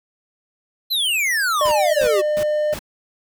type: exponential sweep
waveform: square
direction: down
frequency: 4186 to 365.6 Hz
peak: -18 dBFS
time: 0.9-2.22 s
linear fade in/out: 20 ms
type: tone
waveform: triangle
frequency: 603 Hz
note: D5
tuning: 46 cents sharp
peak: -15 dBFS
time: 1.61-2.74 s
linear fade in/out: 2 ms
type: noise bursts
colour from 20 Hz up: pink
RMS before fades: -31 dBFS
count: 4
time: 1.65-2.792 s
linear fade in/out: 5 ms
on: 68 ms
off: 290 ms
effects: none